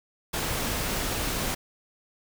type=noise; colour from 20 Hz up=pink; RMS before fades=-29 dBFS; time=0.33-1.55 s; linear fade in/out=10 ms; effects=none